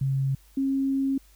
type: tone pair in turn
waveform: sine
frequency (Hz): 135.4 / 270.8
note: C#3 / C#4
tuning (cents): -40 / -40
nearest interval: octave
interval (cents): 1200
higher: second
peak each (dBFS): -22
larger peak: neither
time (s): 0.01-0.35 / 0.57-1.18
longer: second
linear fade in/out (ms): 5
effects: added 50 Hz sine -54 dBFS peak until 1.35 s + white hiss -60 dBFS RMS until 1.35 s